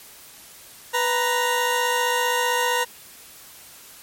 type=tone pair together; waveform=20% pulse; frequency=493.9 / 932.4 Hz; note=B4 / A#5; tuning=0 / 0 cents; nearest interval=major seventh; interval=1100 cents; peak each=-18 / -17 dBFS; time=0.93-2.85 s; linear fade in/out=20 ms; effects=white hiss -45 dBFS RMS until 4.02 s + MP3 64 kbps